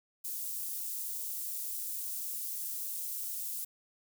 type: high-pass noise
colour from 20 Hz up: white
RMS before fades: -38 dBFS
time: 0.24-3.65 s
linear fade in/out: 10 ms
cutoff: 9200 Hz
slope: 12 dB/octave
effects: none